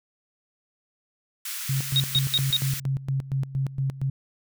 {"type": "high-pass noise", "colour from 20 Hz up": "white", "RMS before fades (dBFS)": -33, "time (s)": [1.45, 2.8], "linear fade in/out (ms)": 5, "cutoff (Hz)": 1300, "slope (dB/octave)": 24}
{"type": "tone with tremolo", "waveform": "sine", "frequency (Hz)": 135.2, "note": "C#3", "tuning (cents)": -43, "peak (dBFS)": -22, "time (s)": [1.69, 4.1], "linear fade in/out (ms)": 5, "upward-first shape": "square", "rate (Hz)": 4.3, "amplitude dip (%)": 80}
{"type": "tone bursts", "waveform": "sine", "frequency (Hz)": 3754, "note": "A#7", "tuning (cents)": 11, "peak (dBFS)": -18, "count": 4, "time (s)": [1.96, 2.566], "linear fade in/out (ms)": 0, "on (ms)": 39, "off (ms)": 150}
{"effects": []}